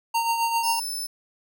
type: tone with tremolo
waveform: square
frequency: 922 Hz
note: A#5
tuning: 19 cents flat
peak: -20 dBFS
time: 0.14-0.8 s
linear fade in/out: 10 ms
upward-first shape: triangle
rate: 7.6 Hz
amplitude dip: 55%
type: tone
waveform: 20% pulse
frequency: 5274 Hz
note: E8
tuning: in tune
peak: -23 dBFS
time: 0.63-1.07 s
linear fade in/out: 10 ms
effects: none